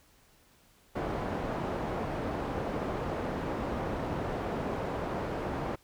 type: low-pass noise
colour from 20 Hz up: white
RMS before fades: -34 dBFS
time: 0.95-5.76 s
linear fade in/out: 10 ms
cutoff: 690 Hz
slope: 12 dB/octave
effects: pink hiss -63 dBFS RMS until 5.83 s